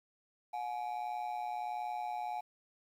triangle ring-modulated tone, 784 Hz, G5, in tune, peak -31 dBFS, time 0.53-2.41 s, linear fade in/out 10 ms, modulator 60.7 Hz, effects 11-bit

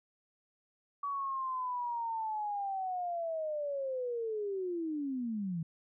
sine linear sweep, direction down, 1140 to 157 Hz, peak -33 dBFS, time 1.03-5.63 s, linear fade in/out 5 ms, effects none

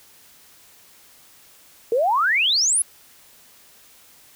sine exponential sweep, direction up, 440 to 11175 Hz, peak -16 dBFS, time 1.92-2.82 s, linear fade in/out 2 ms, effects white hiss -51 dBFS RMS until 4.35 s

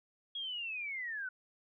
sine linear sweep, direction down, 3322 to 1462 Hz, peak -37 dBFS, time 0.35-1.29 s, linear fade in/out 5 ms, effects none

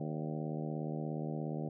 harmonic tone with a mistuned harmonic, 77 Hz, D#2, 17 cents flat, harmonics 2 / 3 / 4 / 5 / 6 / 7 / 8 / 9 / 10, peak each -38 / -42 / -44 / -46 / -48 / -49 / -50 / -51 / -52 dBFS, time 0-1.69 s, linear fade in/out 5 ms, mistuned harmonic 8, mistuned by -65 cents, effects none

